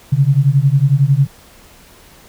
sine beating tone pair, 133.2 / 144.2 Hz, C3 / D3, +31 / -31 cents, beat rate 11 Hz, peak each -12 dBFS, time 0.12-1.27 s, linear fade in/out 10 ms, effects pink hiss -44 dBFS RMS until 2.28 s

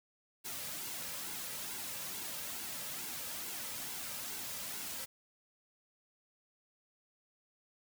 white noise with flanger, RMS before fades -42 dBFS, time 0.44-5.06 s, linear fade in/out 20 ms, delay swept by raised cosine 1.6 to 2.8 ms, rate 2.3 Hz, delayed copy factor -0.55, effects none

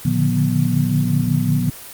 sine tone cluster, 116 / 145.3 / 150.7 / 178.4 / 243 Hz, A#2 / D3 / D3 / F3 / B3, -8 / -18 / +45 / +37 / -28 cents, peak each -21 dBFS, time 0.05-1.7 s, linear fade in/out 5 ms, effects white hiss -36 dBFS RMS until 1.93 s + Opus 24 kbps

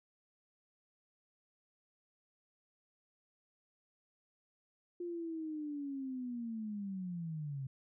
sine linear sweep, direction down, 352.7 to 130.81 Hz, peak -38 dBFS, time 5-7.67 s, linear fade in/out 5 ms, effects none

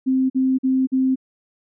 sine tone bursts, 261.6 Hz, C4, in tune, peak -15 dBFS, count 4, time 0.06-1.158 s, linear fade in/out 20 ms, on 240 ms, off 46 ms, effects none

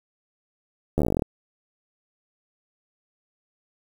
slowing click train, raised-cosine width 2 ms, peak -9 dBFS, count 14, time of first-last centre 0.98-1.222 s, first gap 12 ms, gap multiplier 1.07, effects 7-bit

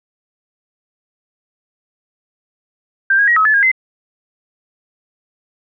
sine tone with pitch steps, 1578 / 1640 / 1899 / 1282 / 1728 / 1626 / 2060 Hz, G6 / G#6 / A#6 / E6 / A6 / G#6 / C7, +11 / -22 / +32 / -49 / -32 / -37 / -28 cents, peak -9 dBFS, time 3.1-3.716 s, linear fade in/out 5 ms, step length 88 ms, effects none

